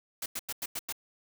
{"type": "noise bursts", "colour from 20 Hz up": "white", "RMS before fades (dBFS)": -35, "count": 6, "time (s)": [0.22, 0.925], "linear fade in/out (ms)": 5, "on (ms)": 40, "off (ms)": 93, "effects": []}